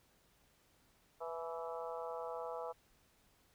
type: harmonic tone with a mistuned harmonic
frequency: 164.81 Hz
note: E3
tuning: in tune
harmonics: 3 / 4 / 5 / 6 / 7 / 8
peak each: -44 / -46 / -48 / -50 / -51 / -52 dBFS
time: 1.2-2.73 s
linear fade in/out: 20 ms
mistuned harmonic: 5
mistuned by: +38 cents
effects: pink hiss -71 dBFS RMS until 3.54 s